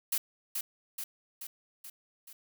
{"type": "noise with echo", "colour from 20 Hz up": "blue", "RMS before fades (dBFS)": -30, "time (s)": [0.12, 0.18], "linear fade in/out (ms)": 5, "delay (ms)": 430, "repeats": 5, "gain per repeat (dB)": -4, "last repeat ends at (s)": 2.33, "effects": []}